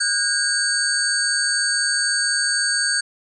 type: tone cluster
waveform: sine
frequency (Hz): 1468 / 1612 / 4546 / 6630 / 8450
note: F#6 / G6 / C#8 / G#8 / C9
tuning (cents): -14 / +48 / +43 / -4 / +16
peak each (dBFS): -27 / -23 / -22 / -30 / -24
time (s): 0-3.01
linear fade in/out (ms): 10
effects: none